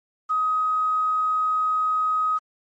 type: tone with quantisation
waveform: sine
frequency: 1260 Hz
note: D#6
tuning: 21 cents sharp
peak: -19 dBFS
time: 0.29-2.39 s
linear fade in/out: 20 ms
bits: 8
effects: MP3 32 kbps